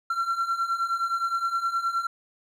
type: beating tone pair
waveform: triangle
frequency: 1355 / 1364.6 Hz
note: E6 / F6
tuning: +47 / -41 cents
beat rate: 9.6 Hz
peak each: -28 / -24 dBFS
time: 0.1-2.07 s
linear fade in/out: 5 ms
effects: none